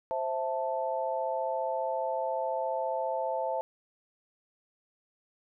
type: chord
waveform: sine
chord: A minor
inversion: first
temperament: equal with one note detuned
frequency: 524.8 / 659.3 / 880 Hz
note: C5 / E5 / A5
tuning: +5 / 0 / 0 cents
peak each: -33 dBFS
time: 0.11-3.61 s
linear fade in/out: 0 ms
effects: none